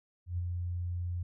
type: tone with ADSR envelope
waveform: sine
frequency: 88 Hz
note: F2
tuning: 14 cents sharp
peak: -29 dBFS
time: 0.26-1.23 s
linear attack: 120 ms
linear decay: 28 ms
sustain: -3 dB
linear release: 5 ms
effects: none